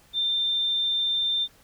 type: tone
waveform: sine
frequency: 3587 Hz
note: A7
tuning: 33 cents sharp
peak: -22 dBFS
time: 0.13-1.48 s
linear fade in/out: 50 ms
effects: pink hiss -57 dBFS RMS until 1.63 s